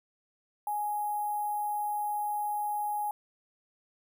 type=tone with sample-and-hold; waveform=sine; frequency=833 Hz; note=G#5; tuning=5 cents sharp; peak=-29 dBFS; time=0.67-3.11 s; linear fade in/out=2 ms; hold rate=11025 Hz; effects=none